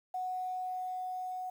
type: tone with level ramp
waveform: sine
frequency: 738 Hz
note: F#5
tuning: 5 cents flat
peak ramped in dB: -33 to -36 dBFS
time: 0.14-1.5 s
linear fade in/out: 5 ms
effects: 10-bit